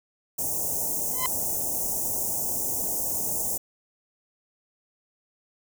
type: band-stop noise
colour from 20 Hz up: white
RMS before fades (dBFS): -28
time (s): 0.38-3.58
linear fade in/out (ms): 10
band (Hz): 870 to 6100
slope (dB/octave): 48
type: tone with exponential growth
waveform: sawtooth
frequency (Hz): 1020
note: C6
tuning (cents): -44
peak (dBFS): -19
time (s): 1.08-1.26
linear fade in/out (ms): 1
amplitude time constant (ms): 37
effects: none